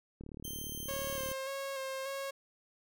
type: click train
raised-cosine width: 3 ms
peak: -33 dBFS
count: 42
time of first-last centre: 0.21-1.315 s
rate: 37.1 Hz
type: tone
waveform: 5% pulse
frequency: 3136 Hz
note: G7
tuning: in tune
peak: -32 dBFS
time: 0.44-1.33 s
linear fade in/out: 10 ms
type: tone with vibrato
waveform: sawtooth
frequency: 540 Hz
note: C#5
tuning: 45 cents flat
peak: -33 dBFS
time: 0.88-2.31 s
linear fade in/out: 10 ms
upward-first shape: square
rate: 1.7 Hz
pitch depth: 24 cents each way
effects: none